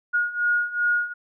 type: beating tone pair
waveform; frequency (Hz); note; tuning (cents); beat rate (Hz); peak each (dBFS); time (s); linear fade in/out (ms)
sine; 1437 / 1439.6; F6 / F#6; +49 / -48; 2.6; -25 / -22; 0.13-1.14; 20
effects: none